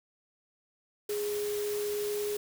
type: tone in noise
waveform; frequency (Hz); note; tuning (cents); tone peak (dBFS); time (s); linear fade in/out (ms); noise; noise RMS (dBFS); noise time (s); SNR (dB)
sine; 415.3; G#4; 0; -30; 1.09-2.37; 5; white; -41; 1.09-2.37; +8
effects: none